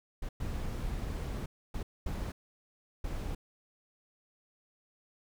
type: noise bursts at uneven times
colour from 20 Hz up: brown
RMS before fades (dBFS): -36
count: 5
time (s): 0.22-0.29 / 0.4-1.46 / 1.74-1.83 / 2.06-2.32 / 3.04-3.35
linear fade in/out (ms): 5
effects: none